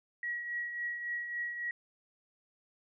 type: tone with tremolo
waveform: sine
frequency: 1913 Hz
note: A#6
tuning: 44 cents sharp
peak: -32 dBFS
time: 0.23-1.71 s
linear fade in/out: 2 ms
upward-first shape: triangle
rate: 3.6 Hz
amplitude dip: 55%
effects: none